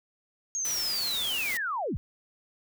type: linear sweep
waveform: sine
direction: down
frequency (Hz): 6570 to 41.2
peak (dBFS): -28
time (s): 0.55-1.97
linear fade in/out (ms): 0
type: noise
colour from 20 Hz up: white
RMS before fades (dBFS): -36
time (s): 0.65-1.57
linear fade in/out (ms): 0
effects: none